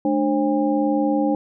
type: tone cluster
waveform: sine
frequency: 216.4 / 297.2 / 534 / 808 Hz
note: A3 / D4 / C5 / G#5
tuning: -29 / +21 / +35 / -48 cents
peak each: -25 / -19 / -24 / -26 dBFS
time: 0.05-1.35 s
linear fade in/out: 2 ms
effects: none